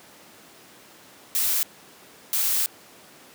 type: noise bursts at uneven times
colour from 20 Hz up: blue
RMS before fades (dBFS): -23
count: 2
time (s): 1.35-1.63 / 2.33-2.66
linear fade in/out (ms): 0
effects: pink hiss -49 dBFS RMS until 3.34 s + high-pass 200 Hz 12 dB/octave